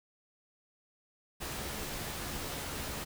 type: noise with comb filter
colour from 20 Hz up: pink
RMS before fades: -39 dBFS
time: 1.4-3.05 s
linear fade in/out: 20 ms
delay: 14 ms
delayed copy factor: +0.5
effects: none